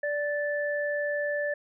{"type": "tone pair together", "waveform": "sine", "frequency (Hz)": [585, 1753], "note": ["D5", "A6"], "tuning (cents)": [-7, -7], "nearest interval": "octave + perfect fifth", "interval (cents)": 1900, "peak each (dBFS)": [-28, -31], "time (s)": [0.03, 1.54], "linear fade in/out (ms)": 5, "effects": []}